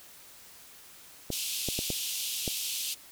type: clicks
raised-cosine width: 2 ms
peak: -19 dBFS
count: 5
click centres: 1.303 / 1.687 / 1.79 / 1.903 / 2.478 s
type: band-pass noise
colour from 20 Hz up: pink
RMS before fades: -34 dBFS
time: 1.31-2.95 s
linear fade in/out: 20 ms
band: 2700 to 16000 Hz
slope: 48 dB/octave
effects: white hiss -52 dBFS RMS until 3.11 s